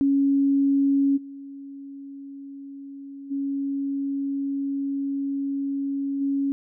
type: tone with level steps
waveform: sine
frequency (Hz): 277.2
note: C#4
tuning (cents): 0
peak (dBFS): -17 / -36 / -24 / -21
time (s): 0.01-6.52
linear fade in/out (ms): 0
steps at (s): 1.16 / 3.3 / 6.2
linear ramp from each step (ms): 20
effects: none